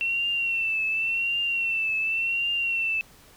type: tone with vibrato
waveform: sine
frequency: 2701 Hz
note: E7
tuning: 42 cents sharp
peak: -23 dBFS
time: 0.01-3.01 s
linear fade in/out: 0 ms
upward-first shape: triangle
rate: 0.9 Hz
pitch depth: 66 cents each way
effects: pink hiss -53 dBFS RMS until 3.36 s